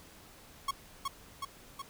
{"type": "tone with echo", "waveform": "45% pulse", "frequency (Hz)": 1097, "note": "C#6", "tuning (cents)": -18, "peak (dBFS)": -29, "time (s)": [0.68, 0.71], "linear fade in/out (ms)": 5, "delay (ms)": 370, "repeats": 3, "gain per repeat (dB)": -3, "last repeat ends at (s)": 1.82, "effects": ["pink hiss -55 dBFS RMS until 1.89 s"]}